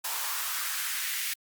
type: noise with high-pass filter sweep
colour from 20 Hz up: white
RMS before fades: -32 dBFS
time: 0.04-1.34 s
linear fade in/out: 10 ms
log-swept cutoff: 860 to 2100 Hz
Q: 2
effects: Opus 48 kbps